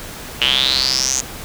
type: tone with band-pass filter sweep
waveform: square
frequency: 65.7 Hz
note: C2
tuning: 8 cents sharp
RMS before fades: -17 dBFS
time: 0.41-1.21 s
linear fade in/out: 5 ms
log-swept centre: 2900 to 6800 Hz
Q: 8.5
effects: pink hiss -32 dBFS RMS until 1.44 s

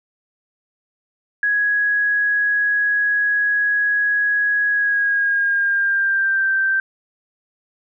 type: tone with pitch glide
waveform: sine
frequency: 1666 to 1563.4 Hz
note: G#6 to G6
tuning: +5 to -5 cents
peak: -15 dBFS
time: 1.43-6.8 s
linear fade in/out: 2 ms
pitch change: -110 cents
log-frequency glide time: 4.69-6.52 s
effects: none

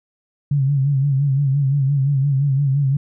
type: tone with vibrato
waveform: sine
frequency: 138.59 Hz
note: C#3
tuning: in tune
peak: -14 dBFS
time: 0.51-2.97 s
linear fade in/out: 5 ms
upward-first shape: sine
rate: 5.8 Hz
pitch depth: 77 cents each way
effects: none

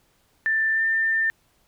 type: tone with pitch glide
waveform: sine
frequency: 1775 to 1794.6 Hz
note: A6 to A6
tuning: +15 to +34 cents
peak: -19 dBFS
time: 0.46-1.3 s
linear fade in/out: 0 ms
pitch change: +19 cents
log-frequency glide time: 0.73-0.81 s
effects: pink hiss -64 dBFS RMS until 1.67 s

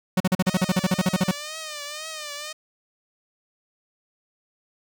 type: tone bursts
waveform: 45% pulse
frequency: 185 Hz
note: F#3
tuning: in tune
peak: -17 dBFS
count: 16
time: 0.17-1.313 s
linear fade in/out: 5 ms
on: 33 ms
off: 41 ms
type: tone with vibrato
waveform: 5% pulse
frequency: 607 Hz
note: D#5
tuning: 43 cents flat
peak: -21 dBFS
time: 0.46-2.53 s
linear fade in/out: 10 ms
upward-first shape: triangle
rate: 2 Hz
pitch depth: 100 cents each way
effects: none

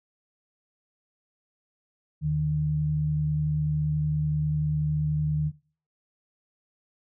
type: tone pair together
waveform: sine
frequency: 77.78 / 151.74 Hz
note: D#2 / D#3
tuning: 0 / -43 cents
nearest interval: octave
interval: 1157 cents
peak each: -33 / -23 dBFS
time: 2.21-5.52 s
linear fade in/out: 50 ms
effects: noise-tail reverb RT60 0.4 s tail -19 dB re dry

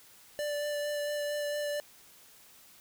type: tone with vibrato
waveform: square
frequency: 587.3 Hz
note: D5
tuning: in tune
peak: -32 dBFS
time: 0.39-1.8 s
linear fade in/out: 0 ms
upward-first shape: sine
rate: 4.4 Hz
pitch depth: 12 cents each way
effects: white hiss -57 dBFS RMS until 2.8 s

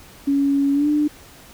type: tone with pitch glide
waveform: sine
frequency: 279.5 to 297.8 Hz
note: C#4 to D4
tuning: +14 to +24 cents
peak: -15 dBFS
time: 0.27-1.08 s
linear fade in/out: 10 ms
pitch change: +110 cents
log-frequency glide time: 0.73-0.88 s
effects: pink hiss -45 dBFS RMS until 1.53 s

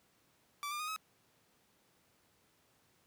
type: tone with pitch steps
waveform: sawtooth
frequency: 1161 / 1199.2 / 1238.6 / 1279.3 Hz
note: D6 / D6 / D#6 / D#6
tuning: -20 / +36 / -8 / +48 cents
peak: -34 dBFS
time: 0.63-0.962 s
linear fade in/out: 0 ms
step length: 83 ms
effects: pink hiss -71 dBFS RMS until 3.06 s + high-pass 100 Hz 12 dB/octave

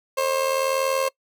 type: tone with amplitude modulation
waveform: 30% pulse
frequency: 533 Hz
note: C5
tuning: 32 cents sharp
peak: -15 dBFS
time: 0.17-1.09 s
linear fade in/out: 10 ms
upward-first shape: sine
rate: 80.7 Hz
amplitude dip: 60%
effects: noise-tail reverb RT60 0.1 s tail -24 dB re dry

